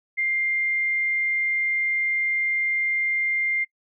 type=tone; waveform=sine; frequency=2100 Hz; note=C7; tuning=6 cents sharp; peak=-21 dBFS; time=0.17-3.65 s; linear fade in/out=20 ms; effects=noise-tail reverb RT60 0.1 s tail -24 dB re dry